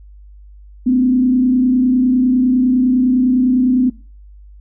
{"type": "tone with frequency modulation", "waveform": "sine", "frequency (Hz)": 253.4, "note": "B3", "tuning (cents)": 45, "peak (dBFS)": -10, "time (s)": [0.86, 3.9], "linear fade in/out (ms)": 10, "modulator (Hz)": 29.9, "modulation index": 0.53, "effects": ["noise-tail reverb RT60 0.4 s tail -23 dB re dry", "added 50 Hz sine -37 dBFS peak until 4.6 s"]}